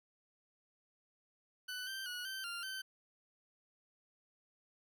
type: tone with pitch steps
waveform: 20% pulse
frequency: 1496 / 1561 / 1461 / 1550 / 1394 / 1542 Hz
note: F#6 / G6 / F#6 / G6 / F6 / G6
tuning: +19 / -8 / -22 / -20 / -4 / -29 cents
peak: -36 dBFS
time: 1.68-2.82 s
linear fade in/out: 10 ms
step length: 190 ms
effects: none